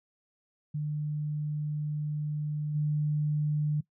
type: tone with level steps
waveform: sine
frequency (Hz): 150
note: D3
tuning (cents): +37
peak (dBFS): -29 / -25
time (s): 0.74-3.81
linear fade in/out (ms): 10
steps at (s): 2.74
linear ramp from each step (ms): 20
effects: noise-tail reverb RT60 0.1 s tail -20 dB re dry